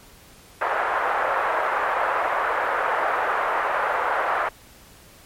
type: band-pass noise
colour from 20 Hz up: white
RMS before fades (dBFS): -23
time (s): 0.61-4.49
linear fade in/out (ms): 5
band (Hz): 510 to 1500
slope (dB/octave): 24
effects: pink hiss -49 dBFS RMS until 5.25 s + MP3 64 kbps